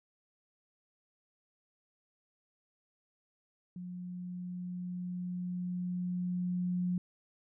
sine tone with level ramp, 179.3 Hz, F3, 46 cents sharp, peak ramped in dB -40 to -29 dBFS, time 3.76-6.98 s, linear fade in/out 2 ms, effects none

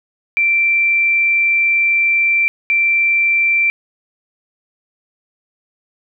sine tone bursts at uneven times, 2349 Hz, D7, in tune, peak -11 dBFS, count 2, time 0.37-2.48 / 2.7-3.7 s, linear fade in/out 0 ms, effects none

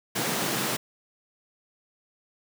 pink high-pass noise, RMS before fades -28 dBFS, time 0.15-0.77 s, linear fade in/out 10 ms, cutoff 120 Hz, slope 96 dB/octave, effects none

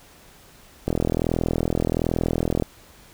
click train, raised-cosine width 2 ms, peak -8 dBFS, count 73, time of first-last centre 0.88-2.623 s, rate 41.3 Hz, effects pink hiss -50 dBFS RMS until 3.13 s

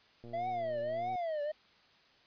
click train, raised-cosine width 2 ms, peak -37 dBFS, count 109, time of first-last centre 0.24-1.155 s, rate 118 Hz
triangle tone with vibrato, 660 Hz, E5, 2 cents sharp, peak -31 dBFS, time 0.33-1.52 s, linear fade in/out 10 ms, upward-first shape triangle, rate 1.6 Hz, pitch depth 240 cents each way
effects white hiss -64 dBFS RMS until 2.26 s + resampled to 11025 Hz

